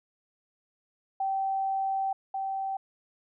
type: tone pair in turn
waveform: sine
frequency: 775 / 775 Hz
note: G5 / G5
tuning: -20 / -20 cents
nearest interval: unison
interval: 0 cents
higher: neither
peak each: -26 / -29 dBFS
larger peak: first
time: 1.2-2.13 / 2.34-2.77 s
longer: first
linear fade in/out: 5 ms
effects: none